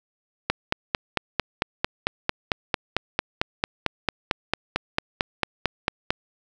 click train, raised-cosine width 0.3 ms, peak -4 dBFS, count 26, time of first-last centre 0.5-6.105 s, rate 4.46 Hz, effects none

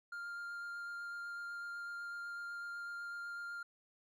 triangle tone with vibrato, 1400 Hz, F6, 4 cents sharp, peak -40 dBFS, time 0.12-3.63 s, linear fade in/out 5 ms, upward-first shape triangle, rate 8 Hz, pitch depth 10 cents each way, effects none

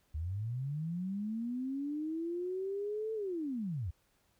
sine linear two-way sweep, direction up then down, 72.6 to 446 to 72.6 Hz, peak -34 dBFS, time 0.14-3.91 s, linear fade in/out 10 ms, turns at 3.14 s, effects pink hiss -73 dBFS RMS until 4.39 s

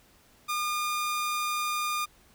sawtooth tone, 1212 Hz, D#6, 46 cents flat, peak -24 dBFS, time 0.48-2.06 s, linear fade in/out 20 ms, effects pink hiss -60 dBFS RMS until 2.34 s

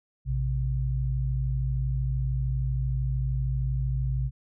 sine tone pair together, 57.83 / 130.81 Hz, A#1 / C3, -13 / 0 cents, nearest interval octave + major second, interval 1413 cents, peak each -27 dBFS, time 0.25-4.31 s, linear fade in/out 50 ms, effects none

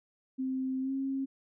sine tone with pitch glide, 261.6 to 269.6 Hz, C4 to C#4, 0 to -48 cents, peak -30 dBFS, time 0.38-1.26 s, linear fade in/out 20 ms, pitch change +52 cents, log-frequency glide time 0.81-0.92 s, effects none

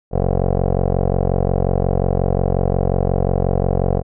15% pulse tone with low-pass filter, 45.59 Hz, F#1, 25 cents flat, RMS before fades -17 dBFS, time 0.11-4.03 s, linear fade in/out 50 ms, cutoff 610 Hz, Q 4.2, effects none

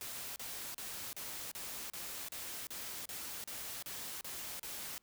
white noise bursts, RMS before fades -44 dBFS, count 13, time 0.01-4.98 s, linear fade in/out 0 ms, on 350 ms, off 35 ms, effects pink hiss -75 dBFS RMS until 5.02 s

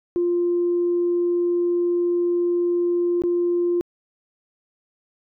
sine tone with dropouts, 349.2 Hz, F4, in tune, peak -17 dBFS, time 0.16-3.81 s, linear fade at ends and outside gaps 0 ms, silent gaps 3.22-3.237 s, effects tanh soft clip ceiling -13 dBFS

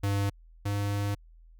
square tone pair in turn, 100.1 / 101.5 Hz, G2 / G#2, +37 / -39 cents, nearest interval unison, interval 24 cents, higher second, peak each -26 / -28 dBFS, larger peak first, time 0.03-0.3 / 0.65-1.15 s, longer second, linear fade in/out 10 ms, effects added 41 Hz sine -51 dBFS peak until 1.59 s

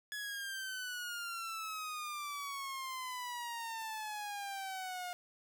sawtooth exponential sweep, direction down, 1697 to 711 Hz, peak -36 dBFS, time 0.12-5.13 s, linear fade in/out 0 ms, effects none

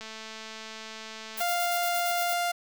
click train, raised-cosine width 0.2 ms, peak -24 dBFS, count 309, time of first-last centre 0.01-1.41 s, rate 220 Hz
violet noise with tremolo, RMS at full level -34 dBFS, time 1.37-2.34 s, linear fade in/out 10 ms, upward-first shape square, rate 8.7 Hz, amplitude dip 60%
sawtooth tone, 699 Hz, F5, 1 cent sharp, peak -22 dBFS, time 1.4-2.52 s, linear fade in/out 10 ms
effects none

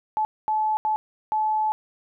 sine tone bursts at uneven times, 863 Hz, A5, 34 cents flat, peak -20 dBFS, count 4, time 0.17-0.25 / 0.48-0.77 / 0.85-0.96 / 1.32-1.72 s, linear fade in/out 0 ms, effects none

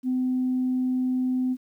sine tone, 255 Hz, C4, 44 cents flat, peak -21 dBFS, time 0.03-1.57 s, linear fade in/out 50 ms, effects tanh soft clip ceiling -17 dBFS + 10-bit

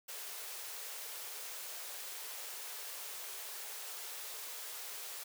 white high-pass noise, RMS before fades -45 dBFS, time 0.08-5.24 s, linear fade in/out 10 ms, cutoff 380 Hz, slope 96 dB/octave, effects none

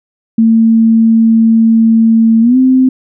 sine tone with pitch glide, 225.5 to 259 Hz, A3 to C4, +43 to -17 cents, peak -4 dBFS, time 0.38-2.89 s, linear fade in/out 5 ms, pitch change +240 cents, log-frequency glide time 2.41-2.57 s, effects none

